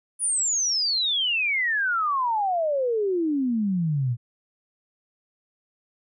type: exponential sweep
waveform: sine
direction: down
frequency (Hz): 9956 to 114.5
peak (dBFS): -21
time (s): 0.19-4.17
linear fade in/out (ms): 50
effects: none